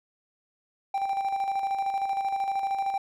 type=tone with tremolo; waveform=triangle; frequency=785 Hz; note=G5; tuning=2 cents sharp; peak=-22 dBFS; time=0.94-2.98 s; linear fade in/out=5 ms; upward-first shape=square; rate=13 Hz; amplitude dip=45%; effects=none